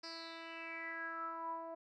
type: tone with low-pass filter sweep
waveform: 10% pulse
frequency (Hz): 329.7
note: E4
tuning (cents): 0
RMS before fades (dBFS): -45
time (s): 0.03-1.75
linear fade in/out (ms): 10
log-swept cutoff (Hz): 5100 to 750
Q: 7.4
effects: none